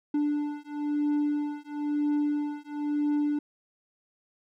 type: beating tone pair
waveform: triangle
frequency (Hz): 293.7 / 294.7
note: D4 / D4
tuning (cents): 0 / +6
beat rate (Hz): 1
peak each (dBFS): -27 / -27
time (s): 0.14-3.39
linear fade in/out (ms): 5
effects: none